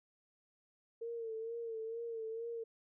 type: tone with vibrato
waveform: sine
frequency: 455.1 Hz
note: A#4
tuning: 42 cents flat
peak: -39 dBFS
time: 1.01-2.64 s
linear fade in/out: 10 ms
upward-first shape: sine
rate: 2.2 Hz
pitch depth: 49 cents each way
effects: none